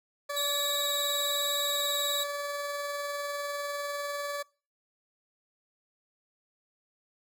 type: tone with tremolo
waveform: 20% pulse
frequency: 575 Hz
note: D5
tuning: 37 cents flat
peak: -26 dBFS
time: 0.29-4.43 s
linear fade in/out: 10 ms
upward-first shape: triangle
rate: 20 Hz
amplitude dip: 30%
type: tone with vibrato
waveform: sawtooth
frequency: 3835 Hz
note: A#7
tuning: 48 cents sharp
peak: -26 dBFS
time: 0.36-2.24 s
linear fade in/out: 10 ms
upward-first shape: sine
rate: 19 Hz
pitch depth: 35 cents each way
effects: noise-tail reverb RT60 0.4 s tail -26 dB re dry